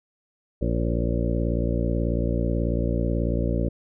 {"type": "harmonic tone with a mistuned harmonic", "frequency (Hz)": 58.27, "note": "A#1", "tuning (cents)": 0, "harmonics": [1, 2, 3, 4, 5, 6, 8, 9, 10], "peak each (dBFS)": [-25, -28, -30, -31, -32, -33, -34, -35, -35], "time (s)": [0.61, 3.69], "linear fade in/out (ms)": 10, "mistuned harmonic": 10, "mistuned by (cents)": -25, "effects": []}